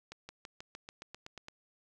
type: accelerating click train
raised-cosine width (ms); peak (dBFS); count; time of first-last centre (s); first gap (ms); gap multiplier
0.2; -28; 11; 0.12-1.484; 170; 0.95
effects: none